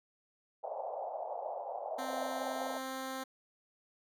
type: band-pass noise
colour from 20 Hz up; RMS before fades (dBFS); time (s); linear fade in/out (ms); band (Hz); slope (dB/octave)
pink; -40; 0.63-2.78; 10; 560 to 820; 48
type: tone with pitch glide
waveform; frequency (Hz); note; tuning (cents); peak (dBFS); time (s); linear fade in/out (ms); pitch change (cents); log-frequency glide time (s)
10% pulse; 261.6 to 263.3; C4 to C4; 0 to +11; -30; 1.98-3.24; 10; +11; 2.24-2.99
effects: none